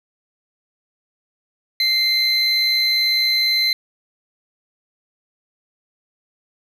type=tone pair together; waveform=triangle; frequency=2093 / 4081 Hz; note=C7 / C8; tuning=0 / -44 cents; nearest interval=octave; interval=1156 cents; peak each=-20 / -15 dBFS; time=1.8-3.73 s; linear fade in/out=2 ms; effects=none